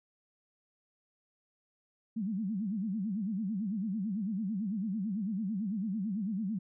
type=tone with vibrato; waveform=sine; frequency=204.3 Hz; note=G#3; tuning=28 cents flat; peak=-31 dBFS; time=2.16-6.59 s; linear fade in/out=10 ms; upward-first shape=sine; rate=9 Hz; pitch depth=200 cents each way; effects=none